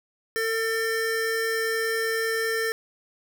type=tone pair together; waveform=square; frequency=450.3 / 1795 Hz; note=A4 / A6; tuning=+40 / +34 cents; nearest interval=2 octaves; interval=2394 cents; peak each=-27 / -28 dBFS; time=0.36-2.72 s; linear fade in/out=0 ms; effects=none